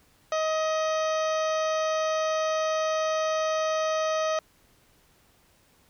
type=harmonic tone with a mistuned harmonic; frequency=630 Hz; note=D#5; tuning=21 cents sharp; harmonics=1 / 2 / 3 / 4 / 5 / 6 / 7 / 8 / 9 / 10; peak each=-25 / -30 / -38 / -41 / -42 / -44 / -47 / -46 / -43 / -47 dBFS; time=0.32-4.39 s; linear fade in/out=2 ms; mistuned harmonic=9; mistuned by=+64 cents; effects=pink hiss -62 dBFS RMS until 5.89 s